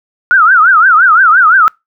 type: tone with vibrato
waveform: sine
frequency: 1396.9 Hz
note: F6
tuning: in tune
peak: -3 dBFS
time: 0.31-1.68 s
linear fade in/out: 0 ms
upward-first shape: triangle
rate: 5.8 Hz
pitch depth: 250 cents each way
effects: noise-tail reverb RT60 0.2 s tail -26 dB re dry